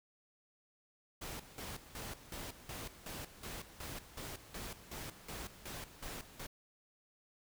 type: noise with tremolo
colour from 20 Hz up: pink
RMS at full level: -45 dBFS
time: 1.21-6.47 s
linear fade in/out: 10 ms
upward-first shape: square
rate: 2.7 Hz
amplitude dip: 75%
effects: none